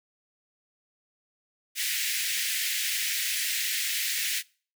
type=high-pass noise; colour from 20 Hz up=pink; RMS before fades=-29 dBFS; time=1.75-4.43 s; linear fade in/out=50 ms; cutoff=1800 Hz; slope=48 dB/octave; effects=noise-tail reverb RT60 0.4 s tail -23 dB re dry